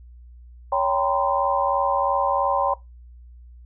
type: tone cluster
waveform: sine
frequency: 561 / 784 / 946 / 1029 Hz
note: C#5 / G5 / A#5 / C6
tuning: +21 / 0 / +25 / -29 cents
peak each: -24 dBFS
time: 0.72-2.74 s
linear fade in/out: 5 ms
effects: noise-tail reverb RT60 0.2 s tail -19 dB re dry + added 60 Hz sine -42 dBFS peak until 3.65 s